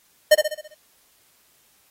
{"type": "tone with echo", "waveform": "square", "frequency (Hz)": 610, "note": "D#5", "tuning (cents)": -34, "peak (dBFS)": -9, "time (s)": [0.31, 0.35], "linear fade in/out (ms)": 10, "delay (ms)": 66, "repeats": 6, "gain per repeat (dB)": -6, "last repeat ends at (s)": 0.746, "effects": ["white hiss -60 dBFS RMS until 1.9 s", "AAC 48 kbps"]}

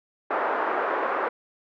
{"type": "band-pass noise", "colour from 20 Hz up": "white", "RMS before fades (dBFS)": -26, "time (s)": [0.3, 1.29], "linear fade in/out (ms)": 10, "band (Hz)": [350, 1400], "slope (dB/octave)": 24, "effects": []}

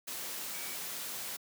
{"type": "tone in noise", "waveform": "sine", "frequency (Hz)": 2277, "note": "C#7", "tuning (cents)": 46, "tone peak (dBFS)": -48, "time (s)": [0.53, 0.75], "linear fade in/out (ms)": 10, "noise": "white", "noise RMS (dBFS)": -40, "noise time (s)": [0.07, 1.37], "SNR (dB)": -11, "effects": ["high-pass 150 Hz 12 dB/octave"]}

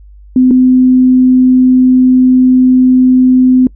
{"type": "tone pair in turn", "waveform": "sine", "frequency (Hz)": [255.3, 255.3], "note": ["C4", "C4"], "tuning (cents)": [-42, -42], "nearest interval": "unison", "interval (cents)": 0, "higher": "neither", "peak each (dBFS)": -3, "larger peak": "neither", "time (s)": [[0.36, 0.51], [0.51, 3.67]], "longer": "second", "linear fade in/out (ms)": 2, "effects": ["noise-tail reverb RT60 0.1 s tail -24 dB re dry", "added 50 Hz sine -33 dBFS peak until 3.75 s"]}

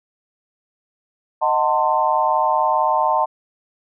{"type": "chord", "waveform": "sine", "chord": "D# diminished seventh", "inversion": "none", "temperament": "equal with one note detuned", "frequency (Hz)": [622.3, 740, 895.4, 1046.5], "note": ["D#5", "F#5", "A5", "C6"], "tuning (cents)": [0, 0, 30, 0], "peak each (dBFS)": [-22, -22, -18, -21], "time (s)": [1.41, 3.26], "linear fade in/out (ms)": 20, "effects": []}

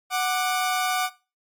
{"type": "tone pair together", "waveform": "sawtooth", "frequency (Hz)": [740, 1186.3], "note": ["F#5", "D6"], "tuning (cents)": [0, 17], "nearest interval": "minor sixth", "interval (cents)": 817, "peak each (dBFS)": [-20, -23], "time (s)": [0.1, 1.1], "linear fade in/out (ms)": 50, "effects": ["noise-tail reverb RT60 0.3 s tail -19 dB re dry", "AAC 64 kbps"]}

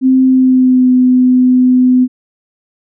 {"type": "tone with pitch glide", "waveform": "sine", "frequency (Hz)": [260.6, 252.9], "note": ["C4", "B3"], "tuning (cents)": [-7, 41], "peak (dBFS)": -5, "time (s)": [0.01, 2.08], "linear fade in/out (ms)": 50, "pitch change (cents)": -52, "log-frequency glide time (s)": [0.24, 0.91], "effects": []}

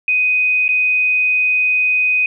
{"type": "tone with dropouts", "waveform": "sine", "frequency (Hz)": 2500, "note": "D#7", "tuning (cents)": 8, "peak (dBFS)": -12, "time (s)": [0.08, 2.26], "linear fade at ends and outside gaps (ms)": 2, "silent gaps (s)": [0.681, 0.689], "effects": []}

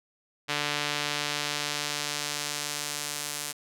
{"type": "tone with band-pass filter sweep", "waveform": "sawtooth", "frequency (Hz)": 146.83, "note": "D3", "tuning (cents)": 0, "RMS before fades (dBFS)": -32, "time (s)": [0.48, 3.53], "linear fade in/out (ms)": 20, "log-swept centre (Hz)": [3100, 9000], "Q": 0.84, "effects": []}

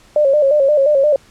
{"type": "tone with vibrato", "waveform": "sine", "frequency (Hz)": 572, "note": "D5", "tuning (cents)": -46, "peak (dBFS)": -9, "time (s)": [0.16, 1.16], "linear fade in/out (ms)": 2, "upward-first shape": "square", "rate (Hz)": 5.7, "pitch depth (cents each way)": 80, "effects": ["pink hiss -48 dBFS RMS until 1.3 s", "low-pass 9000 Hz 12 dB/octave"]}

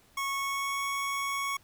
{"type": "tone with pitch glide", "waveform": "25% pulse", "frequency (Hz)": [1100, 1110.2], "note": ["C#6", "C#6"], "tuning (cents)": [-14, 2], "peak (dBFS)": -26, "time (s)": [0.17, 1.57], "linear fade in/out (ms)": 5, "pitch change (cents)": 16, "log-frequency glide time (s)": [0.28, 0.84], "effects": ["pink hiss -62 dBFS RMS until 1.63 s"]}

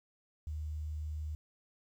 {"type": "tone with quantisation", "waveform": "sine", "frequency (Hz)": 76.7, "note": "D#2", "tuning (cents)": -24, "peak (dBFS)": -36, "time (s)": [0.47, 1.35], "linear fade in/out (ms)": 0, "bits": 11, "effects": []}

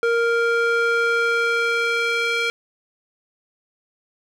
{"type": "tone with band-pass filter sweep", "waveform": "square", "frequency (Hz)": 466.2, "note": "A#4", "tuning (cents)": 0, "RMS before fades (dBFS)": -20, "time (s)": [0.03, 2.5], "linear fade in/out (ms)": 0, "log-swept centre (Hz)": [970, 2400], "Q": 1.5, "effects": []}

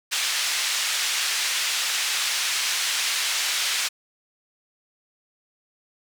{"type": "band-pass noise", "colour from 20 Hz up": "pink", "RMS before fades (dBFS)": -25, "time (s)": [0.11, 3.89], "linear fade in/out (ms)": 20, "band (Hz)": [2200, 7700], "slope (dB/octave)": 12, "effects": []}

